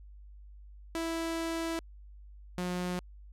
sawtooth tone pair in turn, 329.6 / 179.51 Hz, E4 / F3, 0 / +48 cents, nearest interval major seventh, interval 1052 cents, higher first, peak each -28 dBFS, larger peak neither, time 0.95-1.79 / 2.58-2.99 s, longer first, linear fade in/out 0 ms, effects added 50 Hz sine -48 dBFS peak until 3.32 s + low-pass 12000 Hz 12 dB/octave

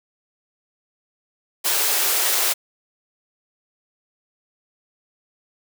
white high-pass noise, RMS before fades -20 dBFS, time 1.64-2.54 s, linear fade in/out 20 ms, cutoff 340 Hz, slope 48 dB/octave, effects none

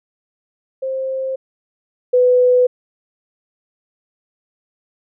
sine tone pair in turn, 528 / 498.4 Hz, C5 / B4, +16 / +16 cents, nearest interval minor second, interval 100 cents, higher first, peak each -19 / -9 dBFS, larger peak second, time 0.82-1.36 / 2.13-2.67 s, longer neither, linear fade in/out 10 ms, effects none

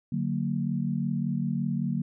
sine chord, D augmented, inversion none, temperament equal with one note detuned, 146.83 / 185 / 230.3 Hz, D3 / F#3 / A#3, 0 / 0 / -21 cents, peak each -30 dBFS, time 0.12-2.02 s, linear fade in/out 5 ms, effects none

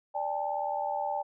sine chord, D suspended fourth, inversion none, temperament equal with one note detuned, 587.3 / 800.9 / 880 Hz, D5 / G5 / A5, 0 / +37 / 0 cents, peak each -35 / -32 / -34 dBFS, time 0.14-1.23 s, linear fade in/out 20 ms, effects none

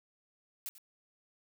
blue noise with echo, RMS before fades -40 dBFS, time 0.66-0.69 s, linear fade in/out 0 ms, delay 91 ms, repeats 1, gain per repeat -15 dB, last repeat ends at 0.781 s, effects none

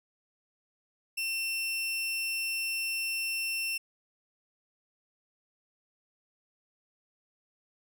sawtooth tone, 2700 Hz, E7, 41 cents sharp, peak -27 dBFS, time 1.17-3.78 s, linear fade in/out 10 ms, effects none

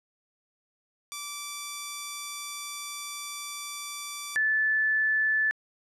5% pulse / sine tone pair in turn, 1164 / 1744 Hz, D6 / A6, -16 / -16 cents, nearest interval perfect fifth, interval 700 cents, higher second, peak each -22 dBFS, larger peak neither, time 1.12-4.36 / 4.36-5.51 s, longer first, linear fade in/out 0 ms, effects low-pass 10000 Hz 12 dB/octave

